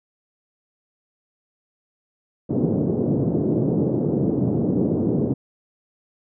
pink band-pass noise, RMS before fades -21 dBFS, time 2.49-5.34 s, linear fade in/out 10 ms, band 130 to 450 Hz, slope 24 dB/octave, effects none

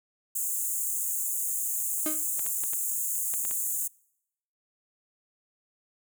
pink high-pass noise, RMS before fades -30 dBFS, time 0.35-3.88 s, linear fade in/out 10 ms, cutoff 6700 Hz, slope 96 dB/octave
35% pulse tone with exponential decay, 309.5 Hz, D#4, 9 cents flat, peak -25 dBFS, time 2.06-2.28 s, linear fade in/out 1 ms, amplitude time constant 47 ms
clicks, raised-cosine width 0.3 ms, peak -25 dBFS, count 7, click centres 2.394 / 2.464 / 2.637 / 2.734 / 3.339 / 3.451 / 3.511 s
effects noise-tail reverb RT60 0.8 s tail -26 dB re dry

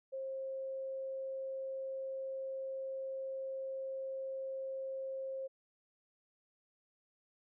sine tone, 533 Hz, C5, 32 cents sharp, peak -38 dBFS, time 0.12-5.48 s, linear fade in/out 20 ms, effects none

